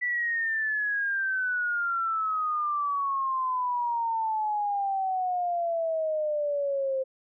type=exponential sweep; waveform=sine; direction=down; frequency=1975.5 to 524 Hz; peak=-25 dBFS; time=0.01-7.04 s; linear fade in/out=20 ms; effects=none